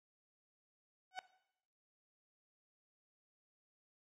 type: tone with exponential growth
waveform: sawtooth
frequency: 746 Hz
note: F#5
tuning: 14 cents sharp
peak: -33 dBFS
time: 1.11-1.19 s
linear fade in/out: 0 ms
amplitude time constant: 16 ms
effects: noise-tail reverb RT60 0.8 s tail -17 dB re dry + low-pass 5000 Hz 12 dB/octave